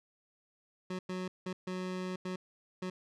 25% pulse tone bursts at uneven times, 184.1 Hz, F#3, 8 cents flat, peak -32 dBFS, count 6, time 0.9-0.99 / 1.09-1.28 / 1.46-1.53 / 1.67-2.16 / 2.25-2.36 / 2.82-2.9 s, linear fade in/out 5 ms, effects low-pass 6000 Hz 12 dB/octave

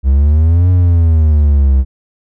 triangle exponential two-way sweep, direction up then down, 65 to 91.6 to 65 Hz, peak -4 dBFS, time 0.03-1.85 s, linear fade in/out 50 ms, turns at 0.7 s, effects none

